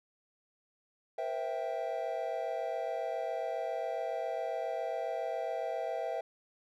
triangle chord, C dominant seventh, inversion third, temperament equal with one note detuned, 476 / 523.3 / 659.3 / 784 Hz, Bb4 / C5 / E5 / G5, +36 / 0 / 0 / 0 cents, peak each -39 / -38 / -34 / -38 dBFS, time 1.18-6.21 s, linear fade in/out 5 ms, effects none

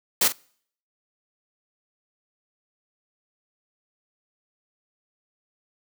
white noise with echo, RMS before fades -19 dBFS, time 0.21-0.28 s, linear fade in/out 5 ms, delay 44 ms, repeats 1, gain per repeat -12 dB, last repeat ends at 0.324 s, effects noise-tail reverb RT60 0.6 s tail -26 dB re dry + high-pass 200 Hz 12 dB/octave

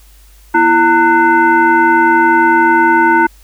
sine tone with frequency modulation, 911 Hz, A#5, 40 cents flat, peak -6 dBFS, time 0.54-3.27 s, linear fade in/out 10 ms, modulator 577 Hz, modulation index 1.2, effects added 50 Hz sine -40 dBFS peak until 3.43 s + white hiss -48 dBFS RMS until 3.43 s

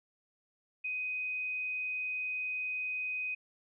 sine tone, 2505 Hz, D#7, 11 cents sharp, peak -33 dBFS, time 0.84-3.35 s, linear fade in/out 10 ms, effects none

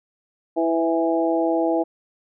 harmonic tone with a mistuned harmonic, 164.81 Hz, E3, in tune, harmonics 2 / 3 / 4 / 5, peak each -21 / -25 / -23 / -27 dBFS, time 0.56-1.84 s, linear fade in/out 20 ms, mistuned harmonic 3, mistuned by +19 cents, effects none

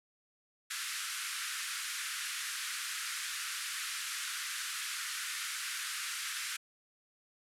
pink band-pass noise, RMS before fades -39 dBFS, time 0.7-6.57 s, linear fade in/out 10 ms, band 1300 to 12000 Hz, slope 48 dB/octave, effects none

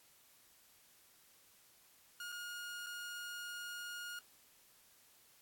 sawtooth tone with dropouts, 1430 Hz, F6, 41 cents sharp, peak -40 dBFS, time 2.2-4.19 s, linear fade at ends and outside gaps 2 ms, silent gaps 2.32-2.324 / 2.863-2.867 s, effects white hiss -66 dBFS RMS until 5.41 s + AAC 64 kbps

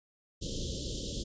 pink band-stop noise, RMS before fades -36 dBFS, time 0.41-1.24 s, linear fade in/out 20 ms, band 570 to 3000 Hz, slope 96 dB/octave, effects resampled to 16000 Hz

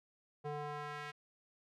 square tone with band-pass filter sweep, 147.6 Hz, D3, 9 cents sharp, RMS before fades -43 dBFS, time 0.44-1.12 s, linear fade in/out 20 ms, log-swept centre 570 to 2000 Hz, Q 1.2, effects none

